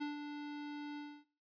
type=tone with ADSR envelope; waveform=square; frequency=293.4 Hz; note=D4; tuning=2 cents flat; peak=-37 dBFS; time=0-1.25 s; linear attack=19 ms; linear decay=140 ms; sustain=-6 dB; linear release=280 ms; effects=noise-tail reverb RT60 0.5 s tail -24 dB re dry + resampled to 11025 Hz